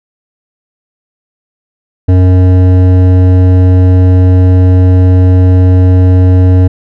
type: tone with hard clipping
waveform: sine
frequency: 91.8 Hz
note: F#2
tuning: 13 cents flat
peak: -4 dBFS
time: 2.08-6.68 s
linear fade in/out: 10 ms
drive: 12 dB
effects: none